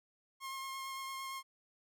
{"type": "tone with vibrato", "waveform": "sawtooth", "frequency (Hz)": 1072, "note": "C6", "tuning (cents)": 42, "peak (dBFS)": -37, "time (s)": [0.4, 1.43], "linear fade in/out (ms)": 50, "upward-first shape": "triangle", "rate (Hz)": 8.8, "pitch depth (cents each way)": 16, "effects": []}